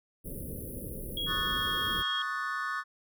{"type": "band-stop noise", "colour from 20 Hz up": "pink", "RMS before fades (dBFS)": -39, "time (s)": [0.24, 2.03], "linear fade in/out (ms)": 20, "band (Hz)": [570, 9800], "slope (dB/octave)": 96}
{"type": "tone with pitch glide", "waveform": "sine", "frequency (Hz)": [3300, 3277], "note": ["G#7", "G#7"], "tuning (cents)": [-12, -24], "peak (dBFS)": -31, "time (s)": [1.17, 2.22], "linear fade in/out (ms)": 2, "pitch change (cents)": -12, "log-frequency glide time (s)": [1.44, 1.82]}
{"type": "chord", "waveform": "triangle", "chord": "D# half-diminished seventh", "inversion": "third", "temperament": "equal", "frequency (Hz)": [1108.7, 1244.5, 1480, 1760], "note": ["C#6", "D#6", "F#6", "A6"], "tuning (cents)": [0, 0, 0, 0], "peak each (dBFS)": -35, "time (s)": [1.26, 2.84], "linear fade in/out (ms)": 50}
{"effects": []}